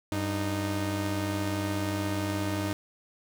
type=tone pair together; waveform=sawtooth; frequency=97.01 / 308 Hz; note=G2 / D#4; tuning=-18 / -17 cents; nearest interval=octave + minor sixth; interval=2001 cents; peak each=-27 / -27 dBFS; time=0.12-2.73 s; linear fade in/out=0 ms; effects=none